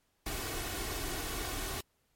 pink noise with comb filter, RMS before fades -37 dBFS, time 0.26-1.81 s, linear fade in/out 5 ms, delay 2.7 ms, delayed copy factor +0.55, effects pink hiss -75 dBFS RMS until 2.15 s + MP3 64 kbps

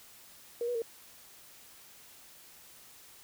sine tone with pitch steps, 473 / 486.7 / 458.7 Hz, A#4 / B4 / A#4, +25 / -25 / -28 cents, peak -30 dBFS, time 0.61-0.82 s, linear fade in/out 2 ms, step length 70 ms, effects white hiss -55 dBFS RMS until 3.23 s

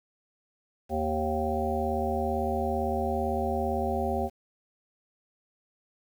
harmonic tone, 77.78 Hz, D#2, in tune, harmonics 1 / 3 / 5 / 7 / 9 / 10, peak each -33 / -33 / -33 / -33 / -33 / -33 dBFS, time 0.89-4.3 s, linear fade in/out 50 ms, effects 9-bit

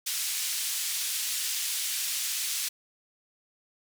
white band-pass noise, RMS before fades -31 dBFS, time 0.06-2.69 s, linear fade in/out 10 ms, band 2600 to 11000 Hz, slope 12 dB/octave, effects none

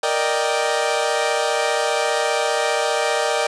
sawtooth chord, Eb major seventh, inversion second, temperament equal, 466.2 / 587.3 / 622.3 / 784 Hz, Bb4 / D5 / Eb5 / G5, 0 / 0 / 0 / 0 cents, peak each -20 dBFS, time 0.03-3.47 s, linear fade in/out 5 ms, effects resampled to 22050 Hz + 7-bit

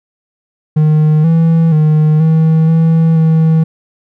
triangle tone with pitch steps, 153.8 / 164.2 / 153.9 / 159.9 / 162.8 / 160.4 Hz, D#3 / E3 / D#3 / D#3 / E3 / E3, -20 / -6 / -19 / +48 / -21 / -47 cents, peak -4 dBFS, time 0.76-3.64 s, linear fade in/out 10 ms, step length 480 ms, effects none

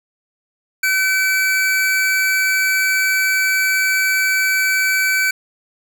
square tone pair together, 1519.2 / 2305 Hz, F#6 / D7, +45 / -33 cents, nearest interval perfect fifth, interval 722 cents, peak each -18 dBFS, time 0.83-5.31 s, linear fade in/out 5 ms, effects 7-bit

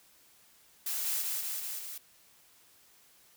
blue noise with echo, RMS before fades -34 dBFS, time 0.86-1.22 s, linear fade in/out 5 ms, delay 190 ms, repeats 4, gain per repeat -2 dB, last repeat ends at 1.98 s, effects white hiss -62 dBFS RMS until 3.36 s

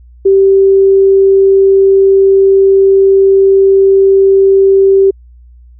sine tone, 389 Hz, G4, 13 cents flat, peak -3 dBFS, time 0.25-5.11 s, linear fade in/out 10 ms, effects added 60 Hz sine -35 dBFS peak until 5.79 s

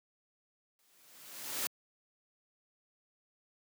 white noise with exponential growth, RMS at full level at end -33 dBFS, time 0.79-1.67 s, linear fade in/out 1 ms, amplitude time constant 190 ms, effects high-pass 150 Hz 12 dB/octave

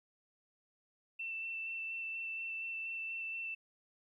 sine tone with vibrato, 2676 Hz, E7, 25 cents sharp, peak -38 dBFS, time 1.19-3.55 s, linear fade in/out 10 ms, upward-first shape square, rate 4.2 Hz, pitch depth 9 cents each way, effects 13-bit

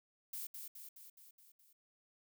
violet noise with echo, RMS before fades -44 dBFS, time 0.33-0.47 s, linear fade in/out 5 ms, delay 210 ms, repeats 6, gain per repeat -4 dB, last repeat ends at 1.73 s, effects none

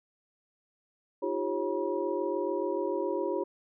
sine tone cluster, 312.6 / 351.8 / 398.9 / 544 / 962 Hz, D#4 / F4 / G4 / C#5 / B5, +8 / +13 / +30 / -33 / -46 cents, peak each -37 / -33 / -33 / -34 / -38 dBFS, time 1.22-3.44 s, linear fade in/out 10 ms, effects none

